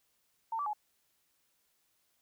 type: tone with pitch steps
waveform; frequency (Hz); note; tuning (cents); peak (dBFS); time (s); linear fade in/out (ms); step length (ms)
sine; 903 / 1157 / 843; A5 / D6 / G#5; +45 / -26 / +26; -32; 0.52-0.733; 5; 71
effects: white hiss -75 dBFS RMS until 2.21 s